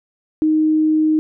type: tone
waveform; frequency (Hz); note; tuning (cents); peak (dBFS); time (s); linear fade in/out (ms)
sine; 311.1; D#4; 0; -12; 0.42-1.19; 0
effects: none